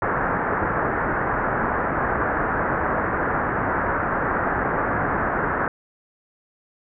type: low-pass noise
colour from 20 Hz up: white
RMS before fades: -23 dBFS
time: 0.02-5.68 s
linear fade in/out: 2 ms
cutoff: 1700 Hz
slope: 48 dB/octave
effects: none